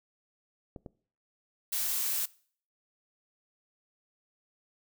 clicks, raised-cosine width 2 ms, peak -29 dBFS, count 2, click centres 0.762 / 0.862 s
blue noise, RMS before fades -31 dBFS, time 1.72-2.26 s, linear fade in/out 10 ms
effects noise-tail reverb RT60 0.5 s tail -22 dB re dry

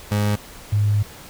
30% pulse / sine tone pair in turn, 103.83 / 103.83 Hz, G#2 / G#2, 0 / 0 cents, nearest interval unison, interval 0 cents, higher neither, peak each -15 dBFS, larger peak neither, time 0.11-0.36 / 0.72-1.03 s, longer second, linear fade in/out 10 ms, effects pink hiss -41 dBFS RMS until 1.29 s

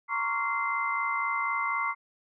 sine tone cluster, 926 / 1065 / 1129 / 1392 / 2075 Hz, A#5 / C6 / C#6 / F6 / C7, -12 / +30 / +31 / -6 / -15 cents, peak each -35 / -37 / -30 / -37 / -31 dBFS, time 0.08-1.95 s, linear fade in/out 50 ms, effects none

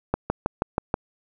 click train, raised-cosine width 1 ms, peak -7 dBFS, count 6, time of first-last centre 0.14-0.941 s, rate 6.24 Hz, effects none

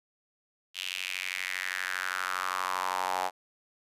sawtooth tone with high-pass filter sweep, 92.5 Hz, F#2, in tune, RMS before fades -33 dBFS, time 0.74-3.31 s, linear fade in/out 50 ms, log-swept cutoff 3000 to 780 Hz, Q 4, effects resampled to 32000 Hz

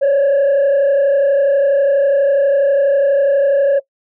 sine tone with frequency modulation, 558 Hz, C#5, 11 cents sharp, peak -7 dBFS, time 0.01-3.8 s, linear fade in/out 20 ms, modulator 32.2 Hz, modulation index 0.5, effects noise-tail reverb RT60 0.1 s tail -20 dB re dry + tanh soft clip ceiling -9 dBFS

